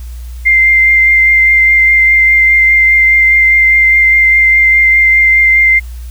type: tone with vibrato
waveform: sine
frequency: 2093 Hz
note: C7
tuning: in tune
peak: -4 dBFS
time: 0.45-5.8 s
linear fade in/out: 20 ms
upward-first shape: triangle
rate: 4.9 Hz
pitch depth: 14 cents each way
effects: added 60 Hz sine -22 dBFS peak until 6.1 s + white hiss -42 dBFS RMS until 6.1 s